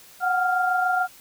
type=tone cluster; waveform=sine; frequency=732 / 759 / 1395 Hz; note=F#5 / F#5 / F6; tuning=-19 / +44 / -2 cents; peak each=-22 / -30 / -23 dBFS; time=0.2-1.08 s; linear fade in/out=50 ms; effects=white hiss -49 dBFS RMS until 1.2 s